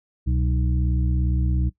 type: harmonic tone with a mistuned harmonic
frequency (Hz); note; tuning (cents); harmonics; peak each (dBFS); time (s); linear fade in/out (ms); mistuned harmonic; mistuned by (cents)
62.3; B1; +16; 1 / 2 / 3 / 5; -20 / -26 / -30 / -34; 0.26-1.7; 20; 1; +130
effects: noise-tail reverb RT60 0.1 s tail -18 dB re dry